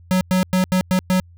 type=tone bursts at uneven times; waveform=square; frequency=185 Hz; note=F#3; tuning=in tune; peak=-15 dBFS; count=6; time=0.11-0.21 / 0.31-0.43 / 0.53-0.64 / 0.72-0.81 / 0.91-0.99 / 1.1-1.2 s; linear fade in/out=0 ms; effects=added 86 Hz sine -43 dBFS peak until 1.37 s